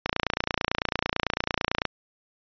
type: click train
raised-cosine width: 0.3 ms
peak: -7 dBFS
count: 53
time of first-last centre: 0.06-1.853 s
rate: 29 Hz
effects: resampled to 11025 Hz